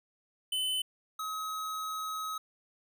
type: tone pair in turn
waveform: square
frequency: 3030 / 1274 Hz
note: F#7 / D#6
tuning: +40 / +41 cents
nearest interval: octave + minor third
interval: 1499 cents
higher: first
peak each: -30 / -35 dBFS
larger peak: first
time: 0.52-0.82 / 1.19-2.38 s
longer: second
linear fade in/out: 5 ms
effects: none